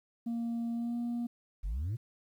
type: tone with pitch glide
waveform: sine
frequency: 233.1 to 237.9 Hz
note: A#3 to A#3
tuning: 0 to +35 cents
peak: -29 dBFS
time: 0.26-1.27 s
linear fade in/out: 10 ms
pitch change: +35 cents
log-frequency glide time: 0.73-0.96 s
type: exponential sweep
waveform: sine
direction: up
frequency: 42 to 125 Hz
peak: -29 dBFS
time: 1.63-1.97 s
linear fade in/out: 20 ms
effects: tanh soft clip ceiling -31 dBFS + 11-bit